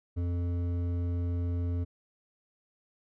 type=tone with hard clipping; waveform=sine; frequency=87.31 Hz; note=F2; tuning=in tune; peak=-30 dBFS; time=0.16-1.85 s; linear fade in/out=20 ms; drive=10 dB; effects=none